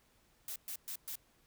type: noise bursts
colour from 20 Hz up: blue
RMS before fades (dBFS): -42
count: 4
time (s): 0.48-1.156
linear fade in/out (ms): 2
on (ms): 79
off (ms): 120
effects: pink hiss -70 dBFS RMS until 1.46 s